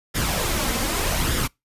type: noise with flanger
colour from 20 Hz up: pink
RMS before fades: -23 dBFS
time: 0.14-1.48 s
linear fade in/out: 20 ms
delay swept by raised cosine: 0.57 to 3.87 ms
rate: 0.83 Hz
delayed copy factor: +0.5
effects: noise-tail reverb RT60 0.2 s tail -26 dB re dry + resampled to 32000 Hz